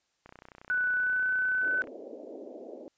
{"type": "click train", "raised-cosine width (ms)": 0.5, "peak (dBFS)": -33, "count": 51, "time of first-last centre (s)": [0.26, 1.873], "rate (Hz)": 31}
{"type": "tone with pitch glide", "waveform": "sine", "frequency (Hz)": [1488, 1508.8], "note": ["F#6", "F#6"], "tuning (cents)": [9, 33], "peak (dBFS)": -25, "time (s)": [0.7, 1.82], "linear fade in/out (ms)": 0, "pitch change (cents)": 24, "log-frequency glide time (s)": [0.94, 1.27]}
{"type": "band-pass noise", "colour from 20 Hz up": "white", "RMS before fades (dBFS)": -44, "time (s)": [1.63, 2.88], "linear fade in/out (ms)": 0, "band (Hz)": [250, 620], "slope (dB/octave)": 48}
{"effects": ["white hiss -75 dBFS RMS until 2.97 s", "resampled to 16000 Hz"]}